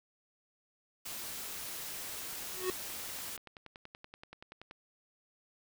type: noise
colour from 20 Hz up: white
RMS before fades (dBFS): -42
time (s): 1.05-3.37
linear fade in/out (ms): 10
type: click train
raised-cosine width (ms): 0.3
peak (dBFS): -32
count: 26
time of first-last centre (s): 2.33-4.711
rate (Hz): 10.5
type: tone with exponential growth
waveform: square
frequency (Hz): 370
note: F#4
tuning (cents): 0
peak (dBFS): -29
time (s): 2.47-2.7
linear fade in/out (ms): 1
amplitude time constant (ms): 49
effects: none